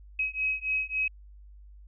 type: beating tone pair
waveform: sine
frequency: 2545 / 2548.6 Hz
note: D#7 / D#7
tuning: +39 / +41 cents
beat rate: 3.6 Hz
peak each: -30 dBFS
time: 0.19-1.08 s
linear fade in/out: 5 ms
effects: added 50 Hz sine -47 dBFS peak until 1.87 s